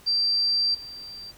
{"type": "tone with level steps", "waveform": "sine", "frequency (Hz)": 4699, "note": "D8", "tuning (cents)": 0, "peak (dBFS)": [-20, -37], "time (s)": [0.06, 1.32], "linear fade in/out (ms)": 20, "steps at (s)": 0.74, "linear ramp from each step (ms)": 10, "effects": ["pink hiss -52 dBFS RMS until 1.37 s"]}